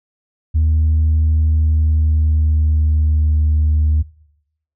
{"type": "tone with pitch glide", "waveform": "sine", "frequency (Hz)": [78.2, 76.46], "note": ["D#2", "D#2"], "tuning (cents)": [9, -30], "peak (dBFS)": -9, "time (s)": [0.54, 4.03], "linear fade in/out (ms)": 20, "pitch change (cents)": -39, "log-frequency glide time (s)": [1.42, 3.37], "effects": ["noise-tail reverb RT60 0.8 s tail -23 dB re dry", "tanh soft clip ceiling -9 dBFS"]}